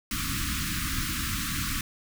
pink band-stop noise, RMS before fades -30 dBFS, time 0.11-1.81 s, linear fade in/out 2 ms, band 320 to 1100 Hz, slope 96 dB/octave, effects none

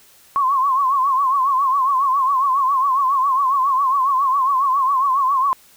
sine tone with vibrato, 1078 Hz, C#6, 49 cents flat, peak -14 dBFS, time 0.36-5.53 s, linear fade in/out 0 ms, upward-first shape triangle, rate 7.3 Hz, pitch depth 120 cents each way, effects white hiss -50 dBFS RMS until 5.76 s

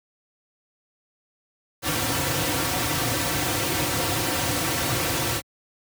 pink noise with comb filter, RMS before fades -24 dBFS, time 1.82-5.42 s, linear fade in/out 50 ms, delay 4.8 ms, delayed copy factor -0.85, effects high-pass 100 Hz 12 dB/octave

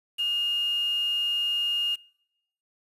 sine tone with quantisation, 2840 Hz, F7, 28 cents sharp, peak -24 dBFS, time 0.18-1.96 s, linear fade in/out 20 ms, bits 7, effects noise-tail reverb RT60 0.8 s tail -25 dB re dry + resampled to 32000 Hz

